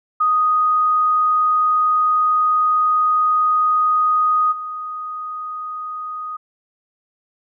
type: tone with level steps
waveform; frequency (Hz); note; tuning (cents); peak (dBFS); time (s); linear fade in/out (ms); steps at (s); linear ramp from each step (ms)
sine; 1244.5; D#6; 0; -13 / -25; 0.2-6.37; 10; 4.51; 20
effects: none